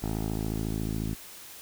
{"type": "tone with low-pass filter sweep", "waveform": "10% pulse", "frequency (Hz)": 54.1, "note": "A1", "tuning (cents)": -29, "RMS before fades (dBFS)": -31, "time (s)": [0.02, 1.15], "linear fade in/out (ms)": 10, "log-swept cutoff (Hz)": [810, 270], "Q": 0.95, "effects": ["white hiss -46 dBFS RMS until 1.61 s"]}